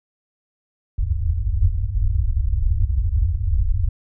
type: low-pass noise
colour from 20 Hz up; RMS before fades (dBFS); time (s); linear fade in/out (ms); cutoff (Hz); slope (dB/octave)
white; -19; 0.98-3.89; 10; 100; 96
effects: none